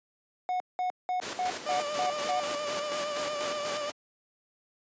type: tone bursts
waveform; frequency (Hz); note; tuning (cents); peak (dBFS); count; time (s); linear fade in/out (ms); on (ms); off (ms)
triangle; 731; F#5; -21; -25; 7; 0.49-2.4; 0; 110; 190
type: noise with tremolo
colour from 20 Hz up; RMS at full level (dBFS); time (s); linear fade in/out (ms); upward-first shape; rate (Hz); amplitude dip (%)
pink; -34; 1.21-3.92; 20; square; 4.1; 50
type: tone with vibrato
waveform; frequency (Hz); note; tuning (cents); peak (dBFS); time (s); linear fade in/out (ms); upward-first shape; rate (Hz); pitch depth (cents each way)
30% pulse; 591; D5; +11; -29; 1.66-3.9; 5; sine; 8.6; 39
effects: high-pass 300 Hz 12 dB/octave + resampled to 16000 Hz